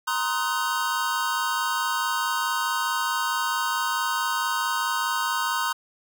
square chord, C half-diminished seventh, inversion third, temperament just, 941.9 / 1046.5 / 1255.8 / 1507 Hz, Bb5 / C6 / Eb6 / Gb6, +18 / 0 / +16 / +31 cents, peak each -30 dBFS, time 0.07-5.73 s, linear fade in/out 10 ms, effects none

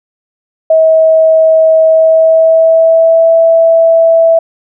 sine tone with pitch glide, 641 to 658.6 Hz, E5 to E5, -49 to -2 cents, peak -3 dBFS, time 0.7-4.39 s, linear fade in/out 5 ms, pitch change +47 cents, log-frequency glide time 1.86-3.32 s, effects none

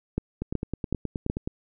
two click trains, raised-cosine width 3 ms, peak -12 / -16 dBFS, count 4 / 11, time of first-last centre 0.18-1.299 / 0.42-1.475 s, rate 2.68 / 9.48 Hz, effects none

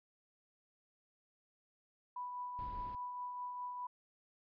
sine tone with tremolo, 987.8 Hz, B5, in tune, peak -39 dBFS, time 2.16-3.87 s, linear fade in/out 5 ms, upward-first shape triangle, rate 4.9 Hz, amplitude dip 35%
brown noise, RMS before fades -49 dBFS, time 2.59-2.95 s, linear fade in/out 0 ms
effects resampled to 11025 Hz

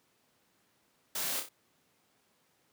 white noise with echo, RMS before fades -35 dBFS, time 1.15-1.4 s, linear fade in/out 5 ms, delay 30 ms, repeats 3, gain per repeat -6 dB, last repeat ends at 1.49 s, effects pink hiss -71 dBFS RMS until 2.72 s + high-pass 150 Hz 12 dB/octave

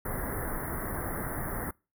pink band-stop noise, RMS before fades -34 dBFS, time 0.05-1.71 s, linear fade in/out 5 ms, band 2000 to 9800 Hz, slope 96 dB/octave, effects noise-tail reverb RT60 0.3 s tail -25 dB re dry

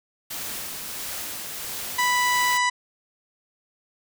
white noise with tremolo, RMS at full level -32 dBFS, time 0.3-2.58 s, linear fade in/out 10 ms, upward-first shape sine, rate 1.5 Hz, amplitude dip 25%
harmonic tone, 987.8 Hz, B5, in tune, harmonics 1 / 2 / 3 / 4 / 5 / 6 / 7 / 8 / 9, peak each -22 / -23 / -33 / -33 / -36 / -36 / -38 / -36 / -42 dBFS, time 1.98-2.7 s, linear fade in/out 10 ms
effects none

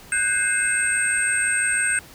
sine tone cluster, 1493 / 1599 / 2110 / 2596 / 8440 Hz, F#6 / G6 / C7 / E7 / C9, +15 / +34 / +14 / -27 / +14 cents, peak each -25 / -25 / -30 / -29 / -22 dBFS, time 0.12-1.99 s, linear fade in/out 2 ms, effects pink hiss -45 dBFS RMS until 2.14 s

